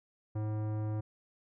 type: tone with tanh clipping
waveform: sine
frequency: 107.3 Hz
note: A2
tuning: 43 cents flat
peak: -34 dBFS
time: 0.35-1.01 s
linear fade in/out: 10 ms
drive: 17 dB
effects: none